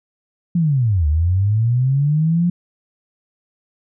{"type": "linear two-way sweep", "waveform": "sine", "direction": "down then up", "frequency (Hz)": [177.7, 72.5, 177.7], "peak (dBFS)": -13, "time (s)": [0.55, 2.5], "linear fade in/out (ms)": 5, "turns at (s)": 1.07, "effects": []}